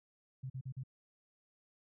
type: tone bursts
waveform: sine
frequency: 130.81 Hz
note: C3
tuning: in tune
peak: -39 dBFS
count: 4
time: 0.43-0.836 s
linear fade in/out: 10 ms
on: 70 ms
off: 42 ms
effects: none